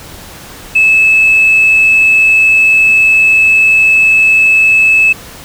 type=tone; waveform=sine; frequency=2606 Hz; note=E7; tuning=20 cents flat; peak=-3 dBFS; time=0.75-5.13 s; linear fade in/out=10 ms; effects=tanh soft clip ceiling 0 dBFS + pink hiss -31 dBFS RMS until 5.44 s